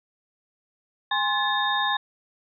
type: tone cluster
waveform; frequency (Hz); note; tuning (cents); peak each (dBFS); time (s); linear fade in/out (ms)
sine; 822 / 1052 / 1728 / 3681; G#5 / C6 / A6 / A#7; -18 / +9 / -32 / -23; -27; 1.11-1.97; 5
effects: none